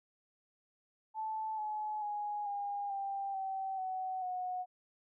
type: tone with pitch steps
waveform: sine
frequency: 874 / 852.1 / 830.7 / 809.8 / 789.5 / 769.7 / 750.4 / 731.6 Hz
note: A5 / G#5 / G#5 / G#5 / G5 / G5 / F#5 / F#5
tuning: -12 / +44 / 0 / -44 / +12 / -32 / +24 / -20 cents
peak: -35 dBFS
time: 1.14-4.66 s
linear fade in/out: 50 ms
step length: 440 ms
effects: none